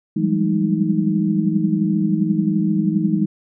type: tone cluster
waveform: sine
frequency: 164.9 / 189.1 / 199.8 / 211.9 / 313.7 Hz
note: E3 / F#3 / G3 / G#3 / D#4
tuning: +1 / +38 / +33 / +35 / +14 cents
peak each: -22 dBFS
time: 0.16-3.26 s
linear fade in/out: 10 ms
effects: none